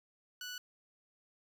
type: tone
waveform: 15% pulse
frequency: 1480 Hz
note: F#6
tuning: in tune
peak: -35 dBFS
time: 0.41-0.58 s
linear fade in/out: 2 ms
effects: none